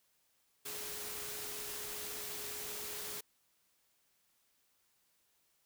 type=tone in noise; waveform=sine; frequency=418.9 Hz; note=G#4; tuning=15 cents sharp; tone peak=-52 dBFS; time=0.65-3.21 s; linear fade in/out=10 ms; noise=white; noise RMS=-43 dBFS; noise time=0.65-3.21 s; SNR=-12 dB; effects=white hiss -75 dBFS RMS until 5.65 s